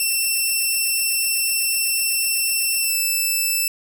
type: tone with pitch glide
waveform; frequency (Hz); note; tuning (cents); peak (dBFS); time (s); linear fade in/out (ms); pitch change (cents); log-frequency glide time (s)
5% pulse; 2692 to 2643; E7 to E7; +36 to +4; -10; 0-3.68; 2; -32; 2.81-2.95
effects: none